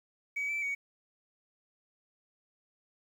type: tone with pitch steps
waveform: sine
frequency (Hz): 2271 / 2324 / 2245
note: C#7 / D7 / C#7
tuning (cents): +41 / -19 / +21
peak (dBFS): -29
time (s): 0.36-0.75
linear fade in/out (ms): 10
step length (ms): 130
effects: tanh soft clip ceiling -29 dBFS + 10-bit